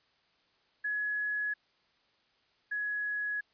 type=tone pair in turn; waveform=sine; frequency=1688 / 1679.6 Hz; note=G#6 / G#6; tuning=+28 / +19 cents; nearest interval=unison; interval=9 cents; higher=first; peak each=-30 / -31 dBFS; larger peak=first; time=0.84-1.54 / 2.71-3.41 s; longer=neither; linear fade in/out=10 ms; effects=white hiss -70 dBFS RMS until 3.53 s + resampled to 11025 Hz